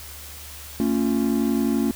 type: chord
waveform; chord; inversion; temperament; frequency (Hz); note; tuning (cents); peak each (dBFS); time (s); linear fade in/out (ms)
triangle; A augmented; none; equal with one note detuned; 225.5 / 277.2 / 349.2; A3 / C#4 / E#4; +43 / 0 / 0; -20 / -21 / -25; 0.8-1.91; 0
effects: added 73 Hz sine -42 dBFS peak until 1.95 s + white hiss -40 dBFS RMS until 1.95 s